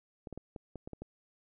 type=clicks; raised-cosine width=2 ms; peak=-29 dBFS; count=8; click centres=0.272 / 0.327 / 0.376 / 0.562 / 0.757 / 0.875 / 0.933 / 1.02 s; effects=none